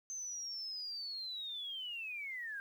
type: linear sweep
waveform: sine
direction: down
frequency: 6272 to 1568 Hz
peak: -40 dBFS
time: 0.1-2.6 s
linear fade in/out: 0 ms
effects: 11-bit